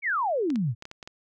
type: exponential sweep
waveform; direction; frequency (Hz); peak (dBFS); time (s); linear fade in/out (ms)
sine; down; 2339 to 103.83; -23; 0.02-0.75; 50
type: clicks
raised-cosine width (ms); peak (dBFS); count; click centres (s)
0.2; -23; 7; 0.503 / 0.558 / 0.824 / 0.854 / 0.914 / 1.028 / 1.075
effects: none